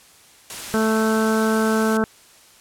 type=noise; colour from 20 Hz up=white; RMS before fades=-32 dBFS; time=0.5-1.97 s; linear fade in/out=0 ms
type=harmonic tone; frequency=220 Hz; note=A3; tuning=in tune; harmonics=1 / 2 / 3 / 4 / 5 / 6 / 7; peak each=-19 / -22 / -28 / -30 / -32 / -28 / -28 dBFS; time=0.74-2.04 s; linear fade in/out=0 ms
effects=white hiss -50 dBFS RMS until 2.6 s + low-pass 11000 Hz 12 dB/octave